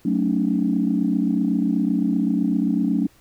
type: chord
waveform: sine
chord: D# half-diminished seventh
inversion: first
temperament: equal with one note detuned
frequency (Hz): 185 / 220 / 277.2 / 305.1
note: F#3 / A3 / C#4 / D#4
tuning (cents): 0 / 0 / 0 / -34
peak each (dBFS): -23 / -22 / -22 / -26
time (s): 0.05-3.07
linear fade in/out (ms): 5
effects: tanh soft clip ceiling -8 dBFS + pink hiss -56 dBFS RMS until 3.2 s